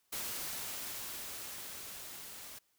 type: noise with level ramp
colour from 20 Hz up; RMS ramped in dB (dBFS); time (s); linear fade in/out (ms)
white; -39 to -49; 0.12-2.59; 10
effects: white hiss -75 dBFS RMS until 2.78 s